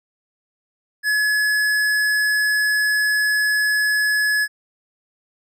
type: tone with tanh clipping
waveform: sine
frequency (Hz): 1700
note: G#6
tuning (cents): +40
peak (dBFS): -18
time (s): 1.03-4.48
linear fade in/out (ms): 50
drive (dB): 17
effects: none